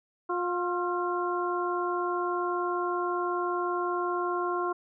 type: harmonic tone with a mistuned harmonic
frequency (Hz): 354.9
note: F4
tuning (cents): +28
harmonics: 1 / 2 / 3 / 4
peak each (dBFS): -30 / -35 / -31 / -36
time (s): 0.29-4.73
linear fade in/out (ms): 10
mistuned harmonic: 4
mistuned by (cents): -54
effects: none